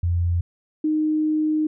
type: tone pair in turn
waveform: sine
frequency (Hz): 86.6 / 308.6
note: F2 / D#4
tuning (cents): -14 / -14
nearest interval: octave + minor seventh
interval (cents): 2200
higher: second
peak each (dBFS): -18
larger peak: neither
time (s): 0.03-0.41 / 0.84-1.67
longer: second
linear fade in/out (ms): 5
effects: none